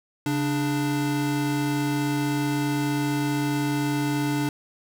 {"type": "tone pair together", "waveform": "square", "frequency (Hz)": [138.8, 294.1], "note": ["C#3", "D4"], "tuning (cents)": [3, 3], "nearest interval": "octave + minor second", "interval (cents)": 1300, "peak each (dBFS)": [-28, -25], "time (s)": [0.26, 4.49], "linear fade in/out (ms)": 2, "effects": []}